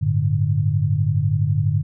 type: chord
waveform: sine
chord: G suspended second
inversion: none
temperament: equal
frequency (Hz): 98 / 110 / 146.83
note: G2 / A2 / D3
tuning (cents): 0 / 0 / 0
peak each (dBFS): -21 / -21 / -20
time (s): 0.01-1.83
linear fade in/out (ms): 20
effects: none